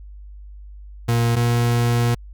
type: tone pair in turn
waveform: 40% pulse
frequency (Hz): 117.5 / 119.07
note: A#2 / A#2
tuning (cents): +14 / +37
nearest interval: unison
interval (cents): 23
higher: second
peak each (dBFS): -15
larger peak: neither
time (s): 1.08-1.36 / 1.36-2.15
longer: second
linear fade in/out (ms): 10
effects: added 50 Hz sine -36 dBFS peak until 2.33 s